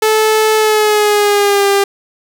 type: tone with pitch glide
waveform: sawtooth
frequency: 434.9 to 398.8 Hz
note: A4 to G4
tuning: -20 to +30 cents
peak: -5 dBFS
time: 0.02-1.84 s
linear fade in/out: 5 ms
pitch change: -150 cents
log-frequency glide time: 0.56-1.67 s
effects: none